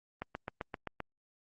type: click train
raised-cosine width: 0.5 ms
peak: -22 dBFS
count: 7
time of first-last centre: 0.22-1.003 s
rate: 7.66 Hz
effects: Opus 32 kbps